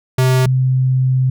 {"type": "tone pair in turn", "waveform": ["square", "sine"], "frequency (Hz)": [129.2, 129.72], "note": ["C3", "C3"], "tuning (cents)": [-21, -15], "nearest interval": "unison", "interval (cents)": 6, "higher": "second", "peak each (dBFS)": -11, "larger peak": "neither", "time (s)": [[0.18, 0.46], [0.46, 1.3]], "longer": "second", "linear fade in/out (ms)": 5, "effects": []}